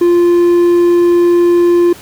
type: tone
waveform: triangle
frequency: 348 Hz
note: F4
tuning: 6 cents flat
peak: -4 dBFS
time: 0.01-1.93 s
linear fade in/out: 5 ms
effects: pink hiss -35 dBFS RMS until 2.01 s + high-pass 60 Hz 12 dB/octave